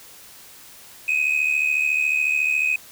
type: tone pair together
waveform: sine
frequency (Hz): 2489 / 2563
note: D#7 / E7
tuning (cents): 0 / -49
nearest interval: minor second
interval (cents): 51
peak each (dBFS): -19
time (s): 1.08-2.76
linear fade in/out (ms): 5
effects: tanh soft clip ceiling -15 dBFS + white hiss -45 dBFS RMS until 2.91 s